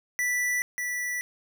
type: tone pair in turn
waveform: square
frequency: 1971 / 1963.3 Hz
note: B6 / B6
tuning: -4 / -11 cents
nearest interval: unison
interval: 7 cents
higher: first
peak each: -25 / -29 dBFS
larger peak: first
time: 0.19-0.62 / 0.78-1.21 s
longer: neither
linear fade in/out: 0 ms
effects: none